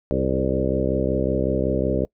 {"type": "harmonic tone with a mistuned harmonic", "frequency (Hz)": 65.41, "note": "C2", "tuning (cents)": 0, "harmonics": [1, 2, 3, 4, 5, 6, 7, 8, 9], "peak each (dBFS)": [-28, -28, -28, -28, -28, -28, -28, -28, -28], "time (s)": [0.11, 2.05], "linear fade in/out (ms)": 0, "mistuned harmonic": 7, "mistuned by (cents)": -20, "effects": ["noise-tail reverb RT60 0.1 s tail -24 dB re dry"]}